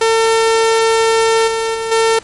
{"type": "tone with level steps", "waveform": "sawtooth", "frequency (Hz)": 450, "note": "A4", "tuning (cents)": 39, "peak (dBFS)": [-6, -11, -14, -6], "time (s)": [0.01, 2.19], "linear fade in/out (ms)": 5, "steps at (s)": [1.47, 1.74, 1.91], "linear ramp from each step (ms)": 10, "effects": ["pink hiss -39 dBFS RMS until 2.23 s", "MP3 48 kbps"]}